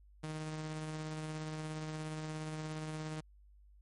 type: tone with tremolo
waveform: sawtooth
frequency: 155.56 Hz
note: D#3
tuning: in tune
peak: -34 dBFS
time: 0.23-3.21 s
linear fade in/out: 10 ms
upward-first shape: triangle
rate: 17 Hz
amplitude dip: 30%
effects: added 50 Hz sine -58 dBFS peak until 3.81 s + MP3 48 kbps